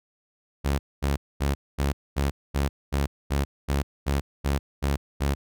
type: tone bursts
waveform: sawtooth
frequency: 70.1 Hz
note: C#2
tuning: 20 cents sharp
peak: -18 dBFS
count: 13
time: 0.64-5.35 s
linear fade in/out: 20 ms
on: 150 ms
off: 230 ms
effects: none